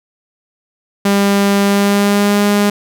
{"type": "tone with pitch glide", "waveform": "sawtooth", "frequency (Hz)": [200, 204.7], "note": ["G3", "G#3"], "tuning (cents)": [35, -25], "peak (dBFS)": -6, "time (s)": [1.05, 2.7], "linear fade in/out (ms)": 5, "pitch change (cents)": 40, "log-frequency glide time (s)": [1.65, 2.42], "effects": []}